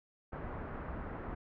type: low-pass noise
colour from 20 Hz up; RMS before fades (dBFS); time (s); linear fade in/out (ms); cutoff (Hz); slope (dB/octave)
pink; -42; 0.32-1.35; 10; 1600; 24
effects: none